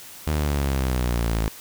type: exponential sweep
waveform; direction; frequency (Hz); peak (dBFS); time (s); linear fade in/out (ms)
sawtooth; down; 77.78 to 53.6; -17; 0.27-1.48; 0
effects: white hiss -42 dBFS RMS until 1.6 s